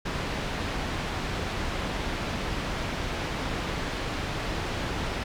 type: low-pass noise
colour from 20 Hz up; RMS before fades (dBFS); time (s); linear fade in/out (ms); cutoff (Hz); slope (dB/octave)
pink; -31; 0.05-5.24; 10; 3800; 12
effects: none